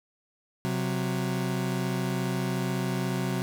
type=tone pair together; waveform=30% pulse; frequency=130.81 / 185 Hz; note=C3 / F#3; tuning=0 / 0 cents; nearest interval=tritone; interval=600 cents; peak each=-27 dBFS; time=0.65-3.42 s; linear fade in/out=0 ms; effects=none